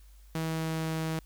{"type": "tone with pitch glide", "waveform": "sawtooth", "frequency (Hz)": [161.2, 160.09], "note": ["E3", "D#3"], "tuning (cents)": [-38, 50], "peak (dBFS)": -26, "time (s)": [0.35, 1.19], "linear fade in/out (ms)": 2, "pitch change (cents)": -12, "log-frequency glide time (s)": [0.46, 0.97], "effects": ["added 50 Hz sine -51 dBFS peak until 1.25 s", "white hiss -65 dBFS RMS until 1.25 s"]}